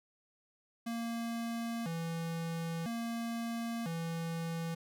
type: tone with vibrato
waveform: square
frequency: 196 Hz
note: G3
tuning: in tune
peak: -36 dBFS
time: 0.86-4.75 s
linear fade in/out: 10 ms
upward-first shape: square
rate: 0.5 Hz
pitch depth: 290 cents each way
effects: none